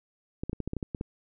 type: clicks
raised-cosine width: 3 ms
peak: -19 dBFS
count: 10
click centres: 0.435 / 0.496 / 0.531 / 0.603 / 0.676 / 0.734 / 0.767 / 0.828 / 0.948 / 1.011 s
effects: none